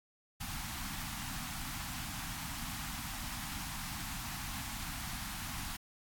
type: band-stop noise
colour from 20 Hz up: pink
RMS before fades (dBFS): -41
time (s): 0.4-5.77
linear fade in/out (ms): 10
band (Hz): 280 to 740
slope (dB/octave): 48
effects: AAC 64 kbps